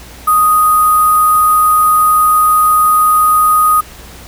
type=tone with sample-and-hold; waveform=sine; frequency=1244.5 Hz; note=D#6; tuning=in tune; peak=-6 dBFS; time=0.27-3.81 s; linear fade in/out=10 ms; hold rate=11025 Hz; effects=added 60 Hz sine -36 dBFS peak until 4.27 s + pink hiss -35 dBFS RMS until 4.27 s